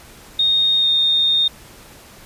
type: tone with pitch glide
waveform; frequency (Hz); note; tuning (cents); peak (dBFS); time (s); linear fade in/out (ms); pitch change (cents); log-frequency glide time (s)
sine; 3700 to 3672; A#7 to A#7; -14 to -27; -13; 0.39-1.48; 5; -13; 0.79-0.88
effects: pink hiss -43 dBFS RMS until 2.25 s + resampled to 32000 Hz